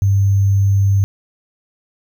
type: tone with sample-and-hold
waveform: sine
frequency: 98.7 Hz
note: G2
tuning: 12 cents sharp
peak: -10 dBFS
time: 0.02-1.04 s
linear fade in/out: 0 ms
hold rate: 6300 Hz
effects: none